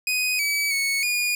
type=tone with pitch steps; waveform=sawtooth; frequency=2498 / 2286 / 2212 / 2442 Hz; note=D#7 / D7 / C#7 / D#7; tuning=+6 / -47 / -4 / -33 cents; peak=-18 dBFS; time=0.07-1.35 s; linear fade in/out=2 ms; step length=320 ms; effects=none